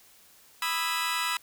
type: chord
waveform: 20% pulse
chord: E major seventh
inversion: second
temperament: just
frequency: 988.9 / 1236.1 / 1318.5 / 1648.1 Hz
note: B5 / D#6 / E6 / G#6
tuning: +2 / -12 / 0 / -14 cents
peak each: -26 / -30 / -27 / -32 dBFS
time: 0.62-1.37 s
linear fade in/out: 2 ms
effects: white hiss -57 dBFS RMS until 1.42 s